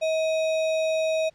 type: tone with sample-and-hold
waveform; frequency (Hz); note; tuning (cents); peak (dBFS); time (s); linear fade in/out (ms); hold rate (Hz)
sine; 637; D#5; +41; -21; 0.01-1.3; 20; 3150
effects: pink hiss -62 dBFS RMS until 1.34 s + low-pass 5000 Hz 12 dB/octave